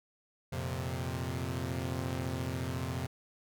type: chord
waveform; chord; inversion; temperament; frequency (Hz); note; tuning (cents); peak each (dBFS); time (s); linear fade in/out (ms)
sawtooth; F suspended fourth; none; equal; 87.31 / 116.54 / 130.81; F2 / Bb2 / C3; 0 / 0 / 0; -34 / -36 / -33; 0.52-3.07; 10
effects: none